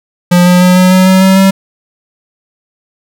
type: tone with pitch steps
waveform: square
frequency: 177 / 179.16 / 181.35 / 183.56 / 185.8 / 188.07 / 190.36 / 192.69 Hz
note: F3 / F3 / F#3 / F#3 / F#3 / F#3 / F#3 / G3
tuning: +23 / +44 / -34 / -14 / +7 / +29 / +49 / -29 cents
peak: -4 dBFS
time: 0.31-1.51 s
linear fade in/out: 10 ms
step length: 150 ms
effects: none